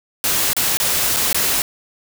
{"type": "noise with dropouts", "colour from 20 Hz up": "white", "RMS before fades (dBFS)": -18, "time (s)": [0.24, 1.62], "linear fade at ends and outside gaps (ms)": 1, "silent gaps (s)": [[0.532, 0.566], [0.771, 0.8], [1.163, 1.167], [1.329, 1.345]], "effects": []}